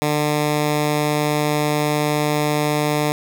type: tone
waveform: 10% pulse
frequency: 149.4 Hz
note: D3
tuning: 30 cents sharp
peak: -9 dBFS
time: 0.02-3.12 s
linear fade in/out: 0 ms
effects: none